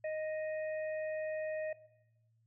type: harmonic tone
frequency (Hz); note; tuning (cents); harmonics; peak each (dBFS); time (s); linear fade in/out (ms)
622.3; D#5; 0; 1 / 3 / 4; -35 / -47 / -52; 0.04-1.73; 5
effects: noise-tail reverb RT60 0.9 s tail -17 dB re dry + added 113 Hz sine -69 dBFS peak until 2.46 s